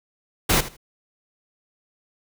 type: noise with echo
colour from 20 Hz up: pink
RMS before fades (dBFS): -18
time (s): 0.49-0.61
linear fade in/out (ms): 10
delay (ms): 79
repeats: 2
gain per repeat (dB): -15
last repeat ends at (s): 0.768
effects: none